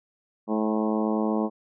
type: harmonic tone with a mistuned harmonic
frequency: 108.4 Hz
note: A2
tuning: 25 cents flat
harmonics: 2 / 3 / 4 / 5 / 6 / 7 / 8 / 9 / 10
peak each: -25 / -29 / -31 / -33 / -35 / -36 / -37 / -38 / -39 dBFS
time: 0.47-1.5 s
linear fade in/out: 50 ms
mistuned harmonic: 7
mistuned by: +15 cents
effects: none